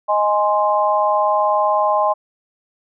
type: chord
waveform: sine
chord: Ab major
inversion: second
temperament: equal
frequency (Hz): 622.3 / 830.6 / 1046.5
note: Eb5 / Ab5 / C6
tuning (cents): 0 / 0 / 0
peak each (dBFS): -18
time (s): 0.08-2.14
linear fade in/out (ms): 20
effects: none